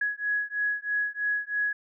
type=beating tone pair; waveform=sine; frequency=1673 / 1676.1 Hz; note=G#6 / G#6; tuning=+12 / +15 cents; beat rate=3.1 Hz; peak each=-29 dBFS; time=0.01-1.73 s; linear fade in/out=5 ms; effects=none